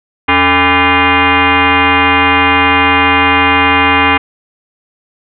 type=tone with frequency modulation; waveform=sine; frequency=642 Hz; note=E5; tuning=46 cents flat; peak=-6 dBFS; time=0.28-4.18 s; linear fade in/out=10 ms; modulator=363 Hz; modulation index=5.7; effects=none